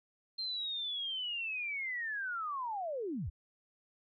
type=linear sweep; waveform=sine; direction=down; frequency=4186 to 51.91 Hz; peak=-35 dBFS; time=0.38-3.3 s; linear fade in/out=10 ms; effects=AAC 48 kbps